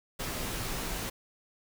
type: noise with comb filter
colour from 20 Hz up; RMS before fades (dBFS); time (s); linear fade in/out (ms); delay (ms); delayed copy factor
pink; -35; 0.19-1.1; 10; 14; -0.5
effects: none